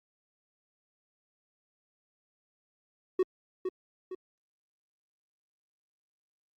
triangle tone with echo, 371.2 Hz, F#4, 6 cents sharp, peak -20 dBFS, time 3.19-3.23 s, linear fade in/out 5 ms, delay 460 ms, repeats 2, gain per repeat -7 dB, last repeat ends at 4.15 s, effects Opus 48 kbps

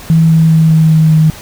sine tone with pitch steps, 162.4 / 161.28 / 160.16 / 159.06 / 157.96 / 156.87 Hz, E3 / E3 / E3 / D#3 / D#3 / D#3, -26 / -38 / -50 / +38 / +26 / +14 cents, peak -4 dBFS, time 0.1-1.3 s, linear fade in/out 0 ms, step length 200 ms, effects pink hiss -31 dBFS RMS until 1.41 s

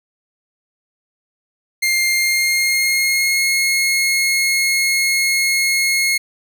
sawtooth tone with pitch glide, 2112 to 2160 Hz, C7 to C#7, +16 to -45 cents, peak -11 dBFS, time 1.82-6.18 s, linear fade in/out 10 ms, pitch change +39 cents, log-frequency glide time 2.1-3.4 s, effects none

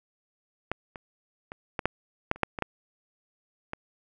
clicks, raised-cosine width 0.5 ms, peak -13 / -24 / -23 / -14 / -8 / -8 / -30 / -7 / -18 / -11 / -18 dBFS, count 11, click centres 0.716 / 0.958 / 1.519 / 1.792 / 1.856 / 2.314 / 2.36 / 2.433 / 2.588 / 2.623 / 3.734 s, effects none

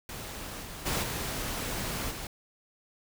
pink noise with level steps, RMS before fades -40 / -42 / -30 / -34 / -39 dBFS, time 0.09-2.27 s, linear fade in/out 2 ms, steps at 0.61 / 0.85 / 1.02 / 2.1 s, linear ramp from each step 20 ms, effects none

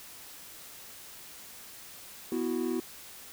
triangle chord, B suspended fourth, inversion none, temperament equal, 246.9 / 329.6 / 370 Hz, B3 / E4 / F#4, 0 / 0 / 0 cents, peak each -31 dBFS, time 2.32-2.8 s, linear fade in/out 2 ms, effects white hiss -48 dBFS RMS until 3.32 s

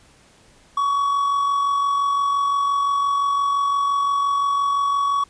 triangle tone with amplitude modulation, 1125 Hz, C#6, 25 cents sharp, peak -14 dBFS, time 0.77-5.24 s, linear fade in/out 5 ms, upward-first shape sine, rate 45.8 Hz, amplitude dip 35%, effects pink hiss -53 dBFS RMS until 5.29 s + resampled to 22050 Hz

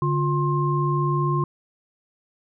sine tone cluster, 144.6 / 353.6 / 1060 Hz, D3 / F4 / C6, -27 / +22 / +22 cents, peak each -21 / -27 / -25 dBFS, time 0.02-1.44 s, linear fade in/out 2 ms, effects none

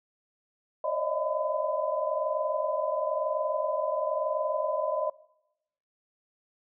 sine tone cluster, 549 / 600 / 621 / 668 / 1008 Hz, C#5 / D5 / D#5 / E5 / B5, -17 / +37 / -3 / +23 / +35 cents, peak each -34 / -33 / -30 / -37 / -33 dBFS, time 0.84-5.1 s, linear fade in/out 5 ms, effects noise-tail reverb RT60 0.9 s tail -22 dB re dry

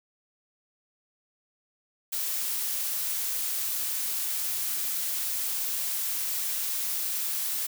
blue noise, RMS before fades -30 dBFS, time 2.12-7.67 s, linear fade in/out 10 ms, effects none

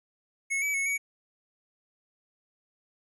square tone with pitch steps, 2190 / 2289 / 2198 / 2253 Hz, C#7 / D7 / C#7 / C#7, -22 / -45 / -15 / +28 cents, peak -27 dBFS, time 0.5-0.98 s, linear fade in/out 20 ms, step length 120 ms, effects resampled to 32000 Hz

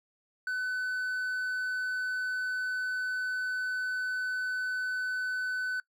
triangle tone, 1506 Hz, F#6, 30 cents sharp, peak -28 dBFS, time 0.47-5.8 s, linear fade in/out 2 ms, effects noise-tail reverb RT60 0.1 s tail -23 dB re dry

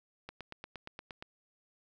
click train, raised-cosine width 0.3 ms, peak -27 dBFS, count 9, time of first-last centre 0.29-1.225 s, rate 8.56 Hz, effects none

